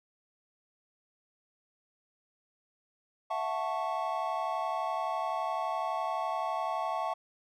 triangle chord, F# minor seventh, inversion third, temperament equal with one note detuned, 659.3 / 731.1 / 880 / 1108.7 Hz, E5 / F#5 / A5 / C#6, 0 / -21 / 0 / 0 cents, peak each -34 dBFS, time 3.3-7.14 s, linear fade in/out 10 ms, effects none

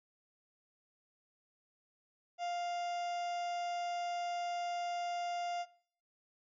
harmonic tone, 700 Hz, F5, 4 cents sharp, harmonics 1 / 2 / 3 / 4 / 5 / 7 / 8 / 9 / 10, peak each -35 / -53 / -51 / -50 / -56 / -57 / -61 / -61 / -63 dBFS, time 2.38-5.66 s, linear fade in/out 50 ms, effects noise-tail reverb RT60 0.5 s tail -18 dB re dry

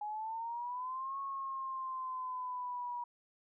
sine exponential two-way sweep, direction up then down, 831 to 1100 to 963 Hz, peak -37 dBFS, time 0.01-3.04 s, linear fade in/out 5 ms, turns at 1.19 s, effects none

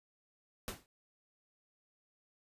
pink noise with exponential decay, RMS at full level -37 dBFS, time 0.68-0.86 s, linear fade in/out 0 ms, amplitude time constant 39 ms, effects resampled to 32000 Hz

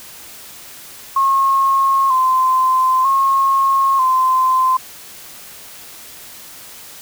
sine tone with vibrato, 1059 Hz, C6, 21 cents sharp, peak -11 dBFS, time 1.16-4.77 s, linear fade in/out 5 ms, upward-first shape square, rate 0.53 Hz, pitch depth 40 cents each way, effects white hiss -37 dBFS RMS until 7.01 s

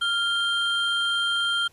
triangle tone pair together, 1396.9 / 3174 Hz, F6 / G7, 0 / +21 cents, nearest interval octave + major second, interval 1421 cents, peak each -23 dBFS, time 0.01-1.68 s, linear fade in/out 10 ms, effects pink hiss -59 dBFS RMS until 1.72 s + resampled to 32000 Hz

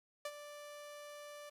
sawtooth tone with ADSR envelope, 587.3 Hz, D5, in tune, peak -34 dBFS, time 0.25-1.5 s, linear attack 4 ms, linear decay 49 ms, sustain -11 dB, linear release 12 ms, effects resampled to 32000 Hz + 11-bit

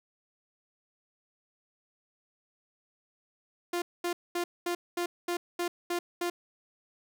sawtooth tone bursts, 349.2 Hz, F4, in tune, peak -25 dBFS, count 9, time 3.73-6.3 s, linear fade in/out 5 ms, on 90 ms, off 220 ms, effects none

